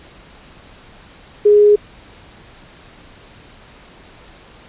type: tone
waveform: sine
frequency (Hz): 415.3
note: G#4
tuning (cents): 0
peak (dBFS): -6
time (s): 1.45-1.76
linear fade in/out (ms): 10
effects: pink hiss -43 dBFS RMS until 4.68 s + resampled to 8000 Hz